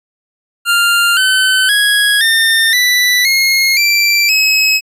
25% pulse tone with pitch steps, 1396.9 / 1523.3 / 1661.2 / 1811.6 / 1975.5 / 2154 / 2349 / 2562 Hz, F6 / F#6 / G#6 / A#6 / B6 / C7 / D7 / E7, 0 / +50 / 0 / -50 / 0 / +50 / 0 / -50 cents, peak -5 dBFS, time 0.65-4.81 s, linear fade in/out 50 ms, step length 520 ms, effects resampled to 32000 Hz

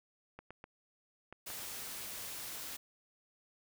clicks, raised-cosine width 0.5 ms, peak -33 dBFS, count 5, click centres 0.39 / 0.506 / 0.641 / 1.326 / 1.503 s
white noise, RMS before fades -44 dBFS, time 1.46-2.77 s, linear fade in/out 10 ms
effects none

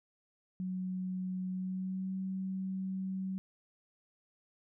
sine tone with pitch glide, 185 to 189.54 Hz, F#3 to F#3, 0 to +42 cents, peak -34 dBFS, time 0.6-3.38 s, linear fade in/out 0 ms, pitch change +42 cents, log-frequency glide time 1.5-2.15 s, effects none

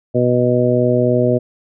harmonic tone, 123.47 Hz, B2, in tune, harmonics 1 / 2 / 3 / 4 / 5, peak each -18 / -18 / -18 / -18 / -18 dBFS, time 0.14-1.39 s, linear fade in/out 20 ms, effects none

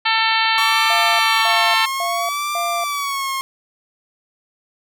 harmonic tone, 446.3 Hz, A4, 25 cents sharp, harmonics 2 / 3 / 4 / 5 / 6 / 7 / 8 / 9 / 10, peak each -20 / -23 / -22 / -23 / -24 / -24 / -28 / -25 / -28 dBFS, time 0.05-1.86 s, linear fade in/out 10 ms
sawtooth tone with vibrato, 1128 Hz, C#6, 30 cents sharp, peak -17 dBFS, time 0.58-3.41 s, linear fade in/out 0 ms, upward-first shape sine, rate 0.61 Hz, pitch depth 88 cents each way
triangle tone bursts, 691 Hz, F5, 19 cents flat, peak -20 dBFS, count 4, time 0.9-2.84 s, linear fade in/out 2 ms, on 290 ms, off 260 ms
effects none

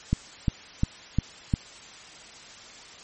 click train, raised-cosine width 5 ms, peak -9 dBFS, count 5, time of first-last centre 0.13-1.538 s, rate 2.84 Hz, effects white hiss -46 dBFS RMS until 3.03 s + MP3 32 kbps

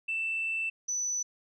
sine tone pair in turn, 2662 / 5976 Hz, E7 / F#8, +16 / +16 cents, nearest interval octave + major second, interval 1400 cents, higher second, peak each -28 dBFS, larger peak neither, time 0.08-0.7 / 0.88-1.23 s, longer first, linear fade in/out 10 ms, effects tanh soft clip ceiling -24 dBFS

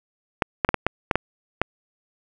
clicks, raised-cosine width 0.5 ms, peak -3 dBFS, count 8, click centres 0.422 / 0.648 / 0.69 / 0.743 / 0.866 / 1.112 / 1.156 / 1.616 s, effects none

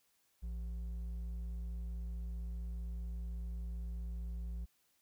sine tone with hard clipping, 57.8 Hz, A#1, 14 cents flat, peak -40 dBFS, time 0.42-4.66 s, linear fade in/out 20 ms, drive 5 dB, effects white hiss -75 dBFS RMS until 5.01 s

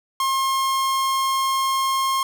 45% pulse tone, 1070 Hz, C6, 38 cents sharp, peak -19 dBFS, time 0.2-2.23 s, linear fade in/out 2 ms, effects none

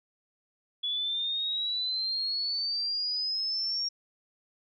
sine exponential sweep, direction up, 3400 to 5588 Hz, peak -28 dBFS, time 0.83-3.89 s, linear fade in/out 10 ms, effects none

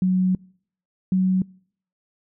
sine tone pair in turn, 185 / 186.61 Hz, F#3 / F#3, 0 / +15 cents, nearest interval unison, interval 15 cents, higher second, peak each -16 dBFS, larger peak neither, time 0.02-0.35 / 1.12-1.42 s, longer first, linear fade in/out 2 ms, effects noise-tail reverb RT60 0.6 s tail -26 dB re dry

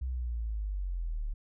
sine linear sweep, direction down, 65.41 to 35 Hz, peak -31 dBFS, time 0.01-1.34 s, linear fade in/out 10 ms, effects none

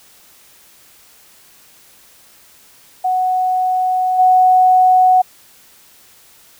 sine tone with level steps, 740 Hz, F#5, in tune, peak -13 / -7 dBFS, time 3.04-5.22 s, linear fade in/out 10 ms, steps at 4.18 s, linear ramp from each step 20 ms, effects white hiss -47 dBFS RMS until 6.59 s

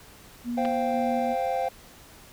sine tone with tremolo, 240 Hz, B3, 49 cents flat, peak -27 dBFS, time 0.44-1.36 s, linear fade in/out 50 ms, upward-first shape square, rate 2 Hz, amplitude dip 25%
triangle chord, C suspended fourth, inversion none, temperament equal, 523.3 / 698.5 / 784 Hz, C5 / F5 / G5, 0 / 0 / 0 cents, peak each -27 dBFS, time 0.57-1.69 s, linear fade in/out 10 ms
clicks, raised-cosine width 0.3 ms, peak -20 dBFS, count 2, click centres 0.65 / 0.655 s
effects pink hiss -50 dBFS RMS until 2.32 s

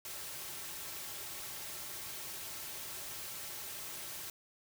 white noise with comb filter, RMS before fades -44 dBFS, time 0.05-4.3 s, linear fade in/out 2 ms, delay 4.1 ms, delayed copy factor -0.5, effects none

